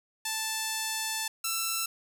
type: tone pair in turn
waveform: 5% pulse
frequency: 880 / 1336 Hz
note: A5 / E6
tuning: 0 / +23 cents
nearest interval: perfect fifth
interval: 723 cents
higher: second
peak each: -18 / -17 dBFS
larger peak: second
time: 0.25-1.28 / 1.44-1.86 s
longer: first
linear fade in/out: 5 ms
effects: none